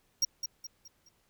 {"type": "tone with echo", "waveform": "square", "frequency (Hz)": 5610, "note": "F8", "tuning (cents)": 7, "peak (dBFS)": -24, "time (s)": [0.22, 0.25], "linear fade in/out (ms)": 5, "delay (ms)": 210, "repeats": 4, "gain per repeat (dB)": -8, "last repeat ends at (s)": 1.09, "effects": ["pink hiss -71 dBFS RMS until 1.29 s"]}